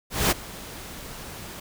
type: noise with ADSR envelope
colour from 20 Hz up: pink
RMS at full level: -19 dBFS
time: 0.1-1.6 s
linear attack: 210 ms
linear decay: 21 ms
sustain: -20 dB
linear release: 5 ms
effects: none